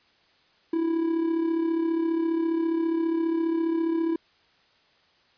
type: tone with amplitude modulation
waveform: triangle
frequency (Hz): 329.5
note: E4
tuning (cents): -1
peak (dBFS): -18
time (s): 0.73-4.16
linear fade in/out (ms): 5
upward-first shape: sine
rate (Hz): 34.8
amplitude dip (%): 55
effects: white hiss -62 dBFS RMS until 5.37 s + resampled to 11025 Hz